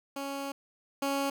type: tone pair in turn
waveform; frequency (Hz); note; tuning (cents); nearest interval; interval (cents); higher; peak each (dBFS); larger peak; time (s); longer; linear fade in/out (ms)
15% pulse; 277.2 / 277.2; C#4 / C#4; 0 / 0; unison; 0; neither; -28 / -22; second; 0.16-0.52 / 1.02-1.3; first; 5
effects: none